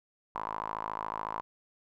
sawtooth tone with band-pass filter, 53.9 Hz, A1, 35 cents flat, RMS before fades -37 dBFS, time 0.35-1.41 s, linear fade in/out 0 ms, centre 1000 Hz, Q 7.1, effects none

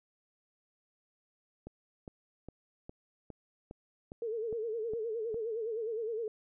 click train, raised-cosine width 2 ms, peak -31 dBFS, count 10, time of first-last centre 1.67-5.343 s, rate 2.45 Hz
sine tone with vibrato, 448.8 Hz, A4, 34 cents sharp, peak -33 dBFS, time 4.22-6.28 s, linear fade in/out 2 ms, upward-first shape sine, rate 9.7 Hz, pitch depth 94 cents each way
effects none

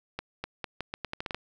accelerating click train, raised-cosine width 0.3 ms, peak -17 dBFS, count 11, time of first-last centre 0.19-1.346 s, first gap 250 ms, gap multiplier 0.81, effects none

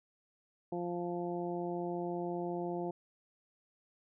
harmonic tone, 174.61 Hz, F3, in tune, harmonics 1 / 2 / 3 / 4 / 5, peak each -41 / -37 / -44 / -42 / -47 dBFS, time 0.72-2.91 s, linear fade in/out 5 ms, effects none

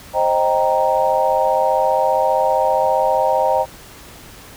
sine chord, C minor seventh, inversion none, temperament equal with one note detuned, 527.2 / 622.3 / 784 / 932.3 Hz, C5 / Eb5 / G5 / Bb5, +13 / 0 / 0 / 0 cents, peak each -19 dBFS, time 0.13-3.66 s, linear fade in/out 50 ms, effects pink hiss -40 dBFS RMS until 4.56 s

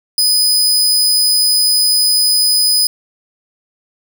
sawtooth tone, 4996 Hz, D#8, 6 cents sharp, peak -7 dBFS, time 0.18-2.87 s, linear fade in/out 2 ms, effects none

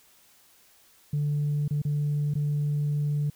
sine tone with dropouts, 146.83 Hz, D3, in tune, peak -22 dBFS, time 1.13-3.3 s, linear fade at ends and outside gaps 5 ms, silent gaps 1.68-1.707 / 1.819-1.85 / 2.339-2.353 s, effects tanh soft clip ceiling -21 dBFS + white hiss -59 dBFS RMS until 3.35 s

